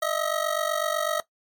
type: ring-modulated tone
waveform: 25% pulse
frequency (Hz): 636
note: D#5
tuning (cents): +38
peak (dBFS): -17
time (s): 0.02-1.2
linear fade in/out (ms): 0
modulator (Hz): 24
effects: noise-tail reverb RT60 0.1 s tail -18 dB re dry + MP3 96 kbps